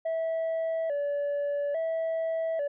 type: tone with vibrato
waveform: sine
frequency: 612 Hz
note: D#5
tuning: 29 cents flat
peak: -24 dBFS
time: 0.05-2.68 s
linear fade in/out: 10 ms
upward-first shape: square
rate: 0.59 Hz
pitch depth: 110 cents each way
effects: tanh soft clip ceiling -26 dBFS